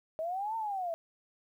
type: linear two-way sweep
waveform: sine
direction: up then down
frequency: 622.3 to 913 to 649 Hz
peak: -32 dBFS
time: 0.19-0.94 s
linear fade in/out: 0 ms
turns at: 0.56 s
effects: 11-bit